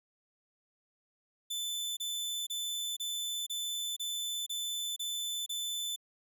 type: tone bursts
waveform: sawtooth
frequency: 3517 Hz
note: A7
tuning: 1 cent flat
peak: -31 dBFS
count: 9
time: 1.5-5.962 s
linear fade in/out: 10 ms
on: 470 ms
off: 29 ms
effects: none